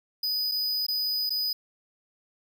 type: tone with dropouts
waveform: square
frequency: 4978 Hz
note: D#8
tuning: in tune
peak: -26 dBFS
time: 0.23-1.53 s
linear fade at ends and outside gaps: 5 ms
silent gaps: 0.515-0.518 / 0.866-0.883 / 1.295-1.304 s
effects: none